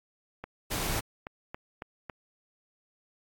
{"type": "click train", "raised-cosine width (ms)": 0.5, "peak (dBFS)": -23, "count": 7, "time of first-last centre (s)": [0.44, 2.097], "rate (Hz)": 3.62}
{"type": "noise", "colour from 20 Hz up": "pink", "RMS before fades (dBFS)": -31, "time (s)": [0.7, 1.01], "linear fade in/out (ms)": 20}
{"effects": ["AAC 64 kbps"]}